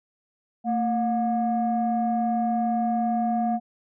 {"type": "tone pair together", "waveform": "sine", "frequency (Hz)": [226.6, 717.3], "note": ["A#3", "F5"], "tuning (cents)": [-49, 46], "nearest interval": "octave + minor sixth", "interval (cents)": 1995, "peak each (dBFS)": -23, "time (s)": [0.64, 3.6], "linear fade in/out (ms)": 50, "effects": ["tanh soft clip ceiling -16 dBFS"]}